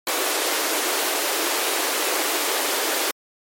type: high-pass noise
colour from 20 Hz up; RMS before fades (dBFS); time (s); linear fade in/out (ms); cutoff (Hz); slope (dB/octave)
pink; -23; 0.07-3.11; 2; 310; 48
effects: MP3 64 kbps